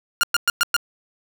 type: tone bursts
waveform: sawtooth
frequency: 1412 Hz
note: F6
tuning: 19 cents sharp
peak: -11 dBFS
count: 5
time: 0.21-0.765 s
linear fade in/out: 0 ms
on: 23 ms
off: 110 ms
effects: none